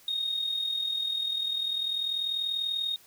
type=tone with amplitude modulation; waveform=sine; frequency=3718 Hz; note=A#7; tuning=5 cents flat; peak=-24 dBFS; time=0.08-2.96 s; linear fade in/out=2 ms; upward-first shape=sine; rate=40.3 Hz; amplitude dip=60%; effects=tanh soft clip ceiling -22 dBFS + white hiss -57 dBFS RMS until 3.06 s